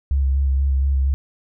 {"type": "tone with vibrato", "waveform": "sine", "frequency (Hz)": 68, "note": "C#2", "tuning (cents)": -33, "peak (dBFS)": -15, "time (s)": [0.11, 1.14], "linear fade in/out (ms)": 0, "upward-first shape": "square", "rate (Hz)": 4.2, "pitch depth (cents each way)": 23, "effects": []}